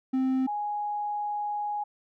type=tone pair in turn; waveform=triangle / sine; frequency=261.6 / 830.5 Hz; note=C4 / G#5; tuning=0 / 0 cents; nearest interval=octave + minor sixth; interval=2000 cents; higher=second; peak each=-21 / -28 dBFS; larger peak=first; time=0.13-0.47 / 0.47-1.84 s; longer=second; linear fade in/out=10 ms; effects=none